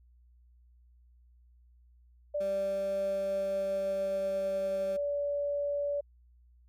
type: tone with pitch glide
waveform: sine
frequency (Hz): 587.3 to 574.9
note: D5 to D5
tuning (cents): 0 to -37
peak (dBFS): -29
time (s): 2.34-6.01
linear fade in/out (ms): 10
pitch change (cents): -37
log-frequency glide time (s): 2.96-5.19
type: tone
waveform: 20% pulse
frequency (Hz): 196.4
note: G3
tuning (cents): +4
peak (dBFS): -38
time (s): 2.4-4.97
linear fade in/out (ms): 10
effects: added 60 Hz sine -58 dBFS peak until 6.68 s